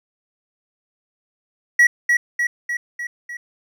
triangle tone with echo, 1925 Hz, B6, 45 cents flat, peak -7 dBFS, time 1.79-1.87 s, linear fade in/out 5 ms, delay 300 ms, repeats 5, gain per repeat -4 dB, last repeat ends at 3.37 s, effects none

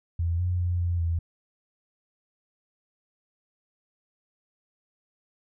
sine tone with pitch steps, 84.6 / 89.5 / 88.2 / 86.9 / 83.8 Hz, E2 / F2 / F2 / F2 / E2, +45 / +43 / +18 / -8 / +29 cents, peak -23 dBFS, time 0.19-1.19 s, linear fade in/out 5 ms, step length 200 ms, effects none

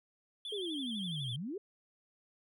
triangle tone with vibrato, 3324 Hz, G#7, 1 cent sharp, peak -38 dBFS, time 0.45-1.36 s, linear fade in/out 2 ms, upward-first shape sine, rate 12 Hz, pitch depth 97 cents each way
sine exponential two-way sweep, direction down then up, 433.4 to 116.54 to 433.4 Hz, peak -37 dBFS, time 0.52-1.58 s, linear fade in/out 5 ms, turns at 1.33 s
effects none

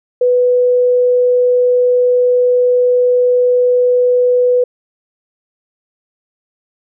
sine tone, 495 Hz, B4, 4 cents sharp, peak -8 dBFS, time 0.21-4.64 s, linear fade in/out 5 ms, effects none

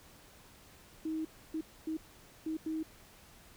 sine tone bursts at uneven times, 316.7 Hz, D#4, 31 cents sharp, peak -33 dBFS, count 5, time 1.05-1.25 / 1.54-1.61 / 1.87-1.97 / 2.46-2.57 / 2.66-2.83 s, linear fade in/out 5 ms, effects pink hiss -58 dBFS RMS until 3.56 s

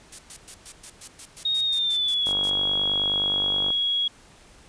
blue noise bursts, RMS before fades -37 dBFS, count 14, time 0.12-2.502 s, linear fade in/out 5 ms, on 68 ms, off 110 ms
sine tone with pitch glide, 3729 to 3322 Hz, A#7 to G#7, 0 to 0 cents, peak -21 dBFS, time 1.45-4.08 s, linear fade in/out 5 ms, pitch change -200 cents, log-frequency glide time 1.64-2.31 s
click train, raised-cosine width 1 ms, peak -20 dBFS, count 72, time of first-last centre 2.27-3.704 s, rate 49.5 Hz
effects pink hiss -52 dBFS RMS until 4.68 s + resampled to 22050 Hz

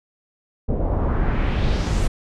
brown noise with low-pass filter sweep, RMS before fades -20 dBFS, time 0.68-2.08 s, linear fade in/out 10 ms, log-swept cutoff 480 to 9500 Hz, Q 1.7, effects none

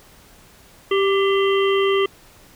harmonic tone with a mistuned harmonic, 392 Hz, G4, in tune, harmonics 1 / 3 / 5 / 7 / 8, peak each -16 / -24 / -28 / -30 / -28 dBFS, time 0.91-2.06 s, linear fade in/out 5 ms, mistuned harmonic 5, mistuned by +52 cents, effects pink hiss -49 dBFS RMS until 2.55 s

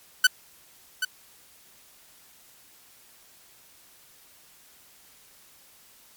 sawtooth tone with echo, 1499 Hz, F#6, 22 cents sharp, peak -10 dBFS, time 0.24-0.27 s, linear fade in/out 5 ms, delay 780 ms, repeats 1, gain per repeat -10 dB, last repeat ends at 1.05 s, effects white hiss -55 dBFS RMS until 6.16 s + MP3 96 kbps

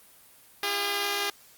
5% pulse tone pair together, 340.6 / 405 Hz, F4 / G#4, -43 / -43 cents, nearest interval minor third, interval 300 cents, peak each -25 / -16 dBFS, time 0.63-1.3 s, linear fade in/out 2 ms, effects white hiss -55 dBFS RMS until 1.57 s + Opus 32 kbps

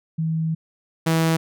sine / sawtooth tone pair in turn, 160.9 / 162.68 Hz, E3 / E3, -42 / -23 cents, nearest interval unison, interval 19 cents, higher second, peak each -20 / -13 dBFS, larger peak second, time 0.18-0.55 / 1.06-1.37 s, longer first, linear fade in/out 10 ms, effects none

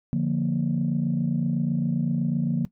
sine chord, Bb major, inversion first, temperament equal, 146.83 / 174.61 / 233.1 Hz, D3 / F3 / Bb3, 0 / 0 / 0 cents, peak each -25 dBFS, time 0.13-2.65 s, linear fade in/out 0 ms, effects noise-tail reverb RT60 0.1 s tail -18 dB re dry + tanh soft clip ceiling -15 dBFS

